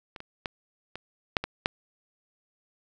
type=clicks; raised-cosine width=0.3 ms; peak=-24 / -24 / -15 / -21 / -6 / -15 / -7 dBFS; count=7; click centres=0.162 / 0.204 / 0.458 / 0.956 / 1.368 / 1.44 / 1.659 s; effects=none